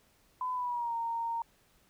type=tone with pitch glide; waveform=sine; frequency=1008 to 924.3 Hz; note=B5 to A#5; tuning=+35 to -15 cents; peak=-31 dBFS; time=0.41-1.42 s; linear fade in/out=2 ms; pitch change=-150 cents; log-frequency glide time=0.53-0.95 s; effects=pink hiss -67 dBFS RMS until 1.89 s